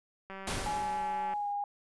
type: click train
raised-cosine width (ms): 0.5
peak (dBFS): -29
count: 201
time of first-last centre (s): 0.3-1.336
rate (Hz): 193
type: noise with exponential decay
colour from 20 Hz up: pink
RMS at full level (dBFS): -32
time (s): 0.47-1.53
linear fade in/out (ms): 5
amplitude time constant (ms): 230
type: tone with pitch glide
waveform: sine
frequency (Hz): 840 to 814.7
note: G#5 to G#5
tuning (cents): +19 to -33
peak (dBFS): -31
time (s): 0.66-1.64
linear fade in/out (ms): 2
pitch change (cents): -52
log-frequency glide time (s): 1.29-1.48
effects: resampled to 24000 Hz